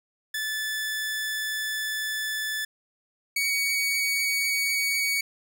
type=tone pair in turn; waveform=sawtooth; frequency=1742 / 2248 Hz; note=A6 / C#7; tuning=-18 / +24 cents; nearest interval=major third; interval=442 cents; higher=second; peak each=-24 / -20 dBFS; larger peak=second; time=0.34-2.65 / 3.36-5.21 s; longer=first; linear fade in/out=5 ms; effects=none